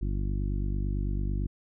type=harmonic tone; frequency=49 Hz; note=G1; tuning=in tune; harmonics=1 / 2 / 3 / 4 / 5 / 6 / 7; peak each=-28 / -34 / -38 / -40 / -42 / -44 / -45 dBFS; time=0.01-1.47 s; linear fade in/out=10 ms; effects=none